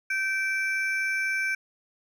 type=ring-modulated tone; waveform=triangle; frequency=1940 Hz; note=B6; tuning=31 cents flat; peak=-20 dBFS; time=0.1-1.55 s; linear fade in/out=5 ms; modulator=388 Hz; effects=none